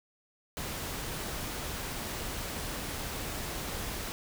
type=noise; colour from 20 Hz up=pink; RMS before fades=-37 dBFS; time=0.57-4.12 s; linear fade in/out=0 ms; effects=none